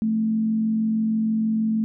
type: tone with frequency modulation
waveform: sine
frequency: 220 Hz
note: A3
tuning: in tune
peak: -19 dBFS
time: 0.02-1.84 s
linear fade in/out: 0 ms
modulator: 46.3 Hz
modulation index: 0.26
effects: none